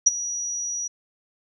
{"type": "tone with ADSR envelope", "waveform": "sine", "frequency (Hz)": 5810, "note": "F#8", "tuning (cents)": -32, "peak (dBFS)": -9, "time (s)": [0.06, 0.88], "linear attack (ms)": 11, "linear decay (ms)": 22, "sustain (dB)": -17, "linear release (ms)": 12, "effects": []}